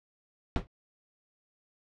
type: noise with exponential decay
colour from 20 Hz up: brown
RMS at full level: -22 dBFS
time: 0.56-0.67 s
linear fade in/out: 0 ms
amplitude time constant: 22 ms
effects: low-pass 4000 Hz 12 dB/octave